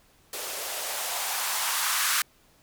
violet noise with band-pass filter sweep, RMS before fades -29 dBFS, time 0.33-2.22 s, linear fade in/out 2 ms, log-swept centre 430 to 1400 Hz, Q 2.2, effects pink hiss -61 dBFS RMS until 2.62 s

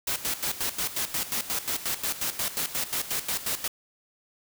white noise with tremolo, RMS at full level -28 dBFS, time 0.07-3.68 s, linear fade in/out 5 ms, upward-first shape square, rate 5.6 Hz, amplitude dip 75%, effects none

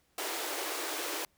pink high-pass noise, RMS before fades -36 dBFS, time 0.18-1.25 s, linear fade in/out 2 ms, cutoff 300 Hz, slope 96 dB/octave, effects pink hiss -71 dBFS RMS until 1.37 s

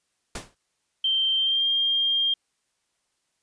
pink noise with exponential decay, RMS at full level -29 dBFS, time 0.35-0.55 s, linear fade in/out 5 ms, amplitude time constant 42 ms
sine tone with pitch glide, 3136 to 3206 Hz, G7 to G7, 0 to +38 cents, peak -20 dBFS, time 1.04-2.34 s, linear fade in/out 5 ms, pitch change +38 cents, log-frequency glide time 1.36-1.68 s
effects white hiss -74 dBFS RMS until 3.42 s + resampled to 22050 Hz

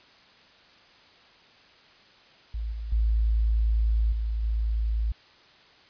sine tone with level steps, 55 Hz, A1, in tune, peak -28 / -31 / -20 / -25 / -23 dBFS, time 2.54-5.12 s, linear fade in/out 5 ms, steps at 2.72 / 2.92 / 4.12 / 4.43 s, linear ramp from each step 5 ms, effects white hiss -55 dBFS RMS until 5.89 s + resampled to 11025 Hz

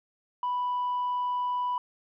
triangle tone with hard clipping, 987.8 Hz, B5, in tune, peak -26 dBFS, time 0.43-1.78 s, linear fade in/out 2 ms, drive 2 dB, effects resampled to 11025 Hz

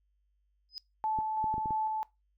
sine tone with exponential growth, 5030 Hz, D#8, 18 cents sharp, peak -34 dBFS, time 0.69-0.78 s, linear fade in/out 0 ms, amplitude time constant 19 ms
sine tone with tremolo, 870 Hz, A5, 20 cents flat, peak -28 dBFS, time 1.04-2.03 s, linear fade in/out 0 ms, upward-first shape square, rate 3 Hz, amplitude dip 25%
clicks, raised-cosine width 3 ms, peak -28 dBFS, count 6, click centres 1.188 / 1.442 / 1.541 / 1.581 / 1.658 / 1.707 s
effects noise-tail reverb RT60 0.2 s tail -20 dB re dry + added 50 Hz sine -70 dBFS peak until 2.37 s

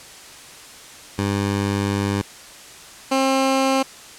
15% pulse tone pair in turn, 100 / 267 Hz, G2 / C4, +35 / +35 cents, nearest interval octave + perfect fourth, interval 1700 cents, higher second, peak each -13 / -10 dBFS, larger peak second, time 1.18-2.22 / 3.11-3.83 s, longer first, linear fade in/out 10 ms, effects white hiss -41 dBFS RMS until 4.18 s + low-pass 9000 Hz 12 dB/octave

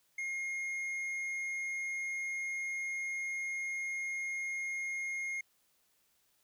sine tone with tanh clipping, 2140 Hz, C7, 38 cents sharp, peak -36 dBFS, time 0.18-5.41 s, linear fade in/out 5 ms, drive 6 dB, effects white hiss -73 dBFS RMS until 6.43 s

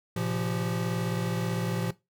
square tone cluster, 114.9 / 134.6 / 173.1 / 388.3 Hz, A#2 / C3 / F3 / G4, -25 / +49 / -15 / -16 cents, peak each -33 / -39 / -31 / -39 dBFS, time 0.16-1.91 s, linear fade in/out 5 ms, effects noise-tail reverb RT60 0.2 s tail -17 dB re dry

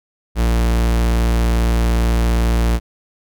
45% pulse tone, 57.6 Hz, A#1, 20 cents flat, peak -13 dBFS, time 0.35-2.8 s, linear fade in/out 50 ms, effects none

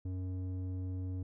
square tone with low-pass filter, 92.5 Hz, F#2, in tune, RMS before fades -38 dBFS, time 0.05-1.23 s, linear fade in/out 5 ms, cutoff 300 Hz, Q 1, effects none

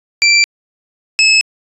25% pulse tone pair in turn, 2349 / 2596 Hz, D7 / E7, 0 / -27 cents, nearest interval major second, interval 173 cents, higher second, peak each -3 dBFS, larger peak neither, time 0.22-0.44 / 1.19-1.41 s, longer neither, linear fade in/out 0 ms, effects resampled to 24000 Hz

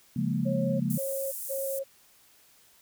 sine chord, Bb minor seventh, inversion first, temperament equal, 138.59 / 174.61 / 207.7 / 233.1 Hz, Db3 / F3 / Ab3 / Bb3, 0 / 0 / 0 / 0 cents, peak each -31 dBFS, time 0.16-0.98 s, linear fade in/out 5 ms
sine tone bursts, 543 Hz, C#5, 36 cents flat, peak -30 dBFS, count 3, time 0.45-1.84 s, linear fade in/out 20 ms, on 350 ms, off 170 ms
pink high-pass noise, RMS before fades -37 dBFS, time 0.9-1.79 s, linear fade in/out 2 ms, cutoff 8800 Hz, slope 24 dB/octave
effects white hiss -60 dBFS RMS until 2.81 s

